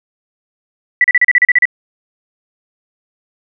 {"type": "tone bursts", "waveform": "sine", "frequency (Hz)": 1967, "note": "B6", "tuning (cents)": -7, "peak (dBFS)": -5, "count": 10, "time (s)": [1.01, 1.654], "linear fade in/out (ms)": 2, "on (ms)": 32, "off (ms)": 36, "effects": []}